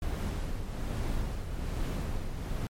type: noise with tremolo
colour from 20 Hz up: brown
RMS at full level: -30 dBFS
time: 0.02-2.67 s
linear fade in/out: 2 ms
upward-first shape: triangle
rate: 1.2 Hz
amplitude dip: 55%
effects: MP3 64 kbps